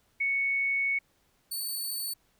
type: tone pair in turn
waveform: sine / 5% pulse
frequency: 2217 / 4487 Hz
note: C#7 / C#8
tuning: 0 / +20 cents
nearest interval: octave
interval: 1220 cents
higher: second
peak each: -25 dBFS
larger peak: neither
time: 0.2-0.99 / 1.51-2.14 s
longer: first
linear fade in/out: 10 ms
effects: pink hiss -69 dBFS RMS until 2.39 s